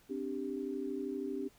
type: chord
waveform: sine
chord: C suspended second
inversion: none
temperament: just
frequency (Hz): 261.6 / 294.3 / 392.4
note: C4 / D4 / G4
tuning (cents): 0 / +4 / +2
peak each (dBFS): -40 / -40 / -39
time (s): 0.09-1.49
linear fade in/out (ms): 20
effects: pink hiss -65 dBFS RMS until 1.58 s